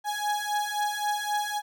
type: beating tone pair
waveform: 35% pulse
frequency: 831 / 834.8 Hz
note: G#5 / G#5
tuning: +1 / +9 cents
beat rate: 3.8 Hz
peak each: -28 / -28 dBFS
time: 0.04-1.62 s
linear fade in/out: 50 ms
effects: none